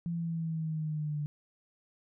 sine linear sweep, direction down, 170.7 to 146.9 Hz, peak -31 dBFS, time 0.06-1.26 s, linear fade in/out 0 ms, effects none

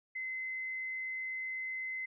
sine tone, 2052 Hz, C7, 34 cents flat, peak -36 dBFS, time 0.15-2.06 s, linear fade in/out 10 ms, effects none

